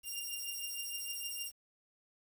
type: beating tone pair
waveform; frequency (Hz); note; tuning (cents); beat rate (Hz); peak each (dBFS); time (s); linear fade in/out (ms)
10% pulse; 2794 / 2800.5; F7 / F7; 0 / +4; 6.5; -33 / -33; 0.03-1.52; 50
effects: 10-bit